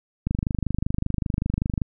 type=click train; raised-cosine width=5 ms; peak=-11 dBFS; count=40; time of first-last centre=0.27-1.818 s; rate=25.2 Hz; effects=none